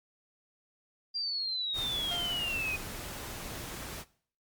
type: exponential sweep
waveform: sine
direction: down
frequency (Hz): 4800 to 2469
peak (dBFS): -31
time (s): 1.14-2.77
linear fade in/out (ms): 20
type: noise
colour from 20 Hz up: pink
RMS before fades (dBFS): -41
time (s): 1.73-4.05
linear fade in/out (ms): 50
type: tone with exponential decay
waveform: sawtooth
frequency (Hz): 698.5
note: F5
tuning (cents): 0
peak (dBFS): -33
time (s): 2.11-2.9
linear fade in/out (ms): 0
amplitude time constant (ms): 170
effects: noise-tail reverb RT60 0.5 s tail -19 dB re dry + Opus 48 kbps